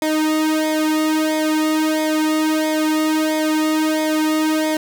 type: tone with flanger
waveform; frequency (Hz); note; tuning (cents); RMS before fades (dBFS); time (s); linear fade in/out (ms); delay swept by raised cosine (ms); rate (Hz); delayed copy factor
sawtooth; 311.1; D#4; 0; -18; 0.02-4.77; 2; 0.7 to 2; 1.5; -0.95
effects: none